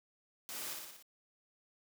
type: noise with echo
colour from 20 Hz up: white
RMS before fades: -44 dBFS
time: 0.49-0.73 s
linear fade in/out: 0 ms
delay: 59 ms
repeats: 5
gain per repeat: -3 dB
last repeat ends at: 1.025 s
effects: high-pass 200 Hz 12 dB/octave